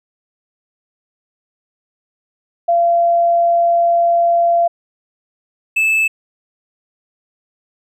sine / triangle tone pair in turn, 685 / 2622 Hz, F5 / E7, -34 / -10 cents, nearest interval octave + major seventh, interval 2324 cents, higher second, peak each -10 dBFS, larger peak neither, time 2.68-4.68 / 5.76-6.08 s, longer first, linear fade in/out 10 ms, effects none

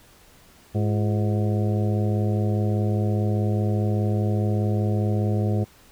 harmonic tone with a mistuned harmonic, 104.9 Hz, G#2, 18 cents sharp, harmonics 1 / 2 / 3 / 4 / 5 / 6 / 7, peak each -21 / -27 / -31 / -33 / -35 / -37 / -38 dBFS, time 0.74-5.65 s, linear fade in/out 20 ms, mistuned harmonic 3, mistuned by +140 cents, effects pink hiss -53 dBFS RMS until 5.91 s

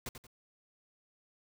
pink noise with echo, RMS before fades -40 dBFS, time 0.06-0.09 s, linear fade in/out 2 ms, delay 89 ms, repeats 2, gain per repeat -8 dB, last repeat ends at 0.268 s, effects none

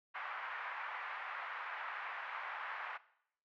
pink band-pass noise, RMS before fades -44 dBFS, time 0.14-2.98 s, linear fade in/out 20 ms, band 910 to 2100 Hz, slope 24 dB/octave, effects noise-tail reverb RT60 0.7 s tail -18 dB re dry

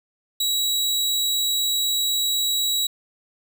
sawtooth tone, 3884 Hz, B7, 30 cents flat, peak -17 dBFS, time 0.4-2.87 s, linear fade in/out 5 ms, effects none

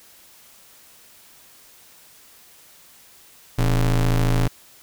square ring-modulated tone, 73.2 Hz, D2, 5 cents flat, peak -14 dBFS, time 3.58-4.48 s, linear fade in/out 10 ms, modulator 46 Hz, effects white hiss -50 dBFS RMS until 4.82 s

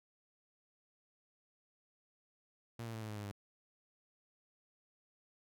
sawtooth tone with pitch steps, 116.54 / 113.81 / 111.15 / 108.55 / 106.01 / 103.53 / 101.1 Hz, A#2 / A#2 / A2 / A2 / G#2 / G#2 / G#2, 0 / -41 / +18 / -23 / +36 / -5 / -46 cents, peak -38 dBFS, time 2.79-3.315 s, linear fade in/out 5 ms, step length 75 ms, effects none

